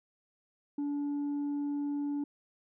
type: tone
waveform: sine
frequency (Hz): 288.1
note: D4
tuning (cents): -33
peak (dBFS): -28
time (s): 0.78-2.24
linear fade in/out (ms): 5
effects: tanh soft clip ceiling -30 dBFS